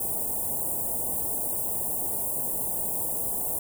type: band-stop noise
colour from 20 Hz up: white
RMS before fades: -29 dBFS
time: 0-3.59 s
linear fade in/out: 5 ms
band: 910 to 8400 Hz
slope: 48 dB/octave
effects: none